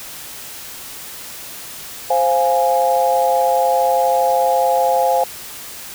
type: chord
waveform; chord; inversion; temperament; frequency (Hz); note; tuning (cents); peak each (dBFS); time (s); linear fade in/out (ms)
sine; F minor; second; equal; 523.3 / 698.5 / 830.6; C5 / F5 / Ab5; 0 / 0 / 0; -17; 2.1-5.24; 5
effects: white hiss -33 dBFS RMS until 5.94 s